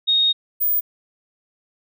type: tone pair in turn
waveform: sine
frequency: 3727 / 15038 Hz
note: A#7 / A#9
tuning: -1 / +14 cents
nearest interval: 2 octaves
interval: 2415 cents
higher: second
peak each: -14 / -16 dBFS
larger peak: first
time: 0.07-0.33 / 0.6-0.81 s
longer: first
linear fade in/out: 20 ms
effects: none